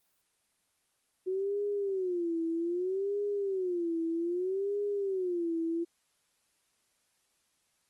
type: tone with vibrato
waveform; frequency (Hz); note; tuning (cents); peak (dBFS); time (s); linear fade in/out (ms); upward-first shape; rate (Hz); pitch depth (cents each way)
sine; 367; F#4; -14; -29; 1.26-5.85; 20; sine; 0.63; 190
effects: white hiss -74 dBFS RMS until 7.89 s + Opus 24 kbps